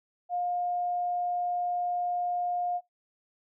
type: tone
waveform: sine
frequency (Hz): 710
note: F5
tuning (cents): +28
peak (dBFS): -27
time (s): 0.29-2.81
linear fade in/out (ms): 50
effects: noise-tail reverb RT60 0.2 s tail -25 dB re dry